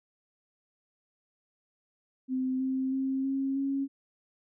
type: tone with pitch steps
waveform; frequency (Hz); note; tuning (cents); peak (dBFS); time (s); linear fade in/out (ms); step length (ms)
sine; 258.9 / 262.7 / 266.5 / 270.4 / 274.3; C4 / C4 / C4 / C#4 / C#4; -18 / +7 / +32 / -43 / -18; -27; 2.28-3.88; 50; 320
effects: none